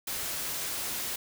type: noise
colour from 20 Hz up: white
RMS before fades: -34 dBFS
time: 0.07-1.16 s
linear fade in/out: 5 ms
effects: none